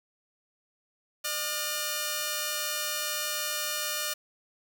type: tone pair together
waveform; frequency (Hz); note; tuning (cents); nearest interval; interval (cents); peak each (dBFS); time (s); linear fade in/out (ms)
5% pulse; 602.1 / 1432; D5 / F6; +43 / +43; octave + minor third; 1500; -21; 1.24-4.14; 10
effects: none